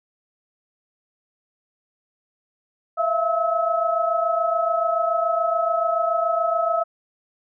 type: tone cluster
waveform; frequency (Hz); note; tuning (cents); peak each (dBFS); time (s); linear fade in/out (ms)
sine; 657 / 684 / 1293; E5 / F5 / E6; -6 / -36 / -34; -23; 2.97-6.84; 20
effects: none